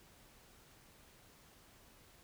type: silence
effects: pink hiss -63 dBFS RMS until 2.23 s